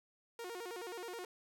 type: tone with vibrato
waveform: sawtooth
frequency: 410.3 Hz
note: G#4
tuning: 21 cents flat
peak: -39 dBFS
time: 0.39-1.25 s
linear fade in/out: 2 ms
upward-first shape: square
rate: 9.4 Hz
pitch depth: 220 cents each way
effects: none